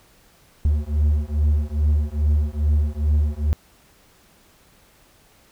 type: beating tone pair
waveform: triangle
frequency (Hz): 73.4 / 75.8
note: D2 / D#2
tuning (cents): 0 / -45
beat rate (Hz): 2.4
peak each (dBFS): -18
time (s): 0.65-3.53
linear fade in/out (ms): 0
effects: pink hiss -55 dBFS RMS until 5.51 s